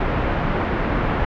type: low-pass noise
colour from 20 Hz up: pink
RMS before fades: -21 dBFS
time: 0-1.25 s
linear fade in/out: 5 ms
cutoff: 1900 Hz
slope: 12 dB/octave
effects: low-pass 3000 Hz 12 dB/octave